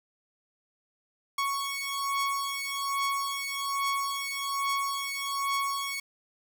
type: beating tone pair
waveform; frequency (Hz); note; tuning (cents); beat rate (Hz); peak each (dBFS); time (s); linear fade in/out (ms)
sawtooth; 1108.7 / 1109.9; C#6 / C#6; 0 / +2; 1.2; -28; 1.38-6; 5
effects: none